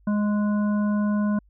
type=harmonic tone with a mistuned harmonic; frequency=207.7 Hz; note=G#3; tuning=in tune; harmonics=1 / 3 / 5 / 7; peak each=-20 / -34 / -36 / -39 dBFS; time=0.07-1.39 s; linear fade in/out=5 ms; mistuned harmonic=7; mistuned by=+21 cents; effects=added 50 Hz sine -54 dBFS peak until 1.49 s